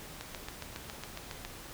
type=click train; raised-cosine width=0.2 ms; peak=-22 dBFS; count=10; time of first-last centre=0.21-1.45 s; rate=7.26 Hz; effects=pink hiss -47 dBFS RMS until 1.73 s